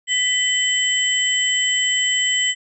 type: tone cluster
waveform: sine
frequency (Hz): 1980 / 3053 / 7690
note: B6 / G7 / B8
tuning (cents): +4 / -46 / -47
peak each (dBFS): -21 / -19 / -24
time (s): 0.07-2.55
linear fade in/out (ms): 50
effects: none